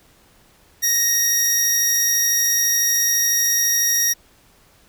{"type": "tone pair together", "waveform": "sawtooth", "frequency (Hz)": [1870, 5682], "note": ["A#6", "F8"], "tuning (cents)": [5, 29], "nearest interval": "octave + perfect fifth", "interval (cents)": 1924, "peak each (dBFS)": [-21, -14], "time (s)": [0.82, 4.14], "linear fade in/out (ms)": 20, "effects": ["pink hiss -54 dBFS RMS until 4.88 s"]}